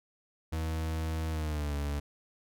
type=tone with pitch glide; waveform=40% pulse; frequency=80 to 72.1 Hz; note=D#2 to D2; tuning=+49 to -31 cents; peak=-30 dBFS; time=0.52-2 s; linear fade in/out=10 ms; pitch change=-180 cents; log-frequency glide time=1.3-1.74 s; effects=none